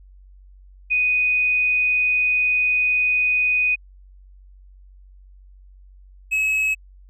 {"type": "tone pair in turn", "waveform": ["sine", "triangle"], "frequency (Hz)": [2489, 2569], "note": ["D#7", "E7"], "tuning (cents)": [0, -45], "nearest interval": "minor second", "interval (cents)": 55, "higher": "second", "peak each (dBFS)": -16, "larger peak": "neither", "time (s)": [[0.9, 3.76], [6.31, 6.75]], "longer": "first", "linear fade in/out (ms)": 20, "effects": ["added 47 Hz sine -44 dBFS peak until 7.09 s"]}